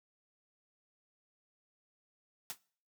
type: noise with exponential decay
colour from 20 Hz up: white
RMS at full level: -36 dBFS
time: 2.5-2.58 s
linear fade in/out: 0 ms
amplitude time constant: 17 ms
effects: noise-tail reverb RT60 0.5 s tail -23 dB re dry + high-pass 150 Hz 12 dB/octave